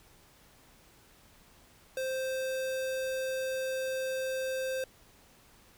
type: tone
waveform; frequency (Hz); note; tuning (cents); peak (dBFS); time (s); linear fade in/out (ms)
square; 523.3; C5; 0; -32; 1.97-4.84; 2
effects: pink hiss -60 dBFS RMS until 5.77 s